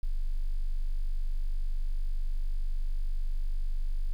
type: tone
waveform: sine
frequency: 24.5 Hz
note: G0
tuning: in tune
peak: -24 dBFS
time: 0.03-4.13 s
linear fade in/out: 0 ms
effects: tanh soft clip ceiling -22 dBFS + 10-bit